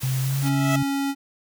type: noise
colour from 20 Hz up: white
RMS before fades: -34 dBFS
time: 0-0.5 s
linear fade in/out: 20 ms
type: tone with pitch glide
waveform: sine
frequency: 130.81 to 138.51 Hz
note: C3 to C#3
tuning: 0 to -1 cents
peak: -21 dBFS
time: 0.03-0.83 s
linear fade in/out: 5 ms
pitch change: +99 cents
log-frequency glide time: 0.19-0.41 s
type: tone with exponential growth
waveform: 15% pulse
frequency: 655 Hz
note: E5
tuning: 11 cents flat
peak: -15 dBFS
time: 0.25-0.76 s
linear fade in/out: 5 ms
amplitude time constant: 110 ms
type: tone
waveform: square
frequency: 277.2 Hz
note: C#4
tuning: in tune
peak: -23 dBFS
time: 0.42-1.15 s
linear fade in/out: 50 ms
effects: none